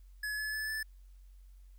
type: tone with pitch steps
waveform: square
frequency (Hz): 1700 / 1715.8 / 1731.7 / 1747.8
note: G#6 / A6 / A6 / A6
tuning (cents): +40 / -44 / -28 / -12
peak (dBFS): -35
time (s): 0.23-0.83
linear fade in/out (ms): 5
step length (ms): 150
effects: added 46 Hz sine -52 dBFS peak until 1.78 s + white hiss -75 dBFS RMS until 1.78 s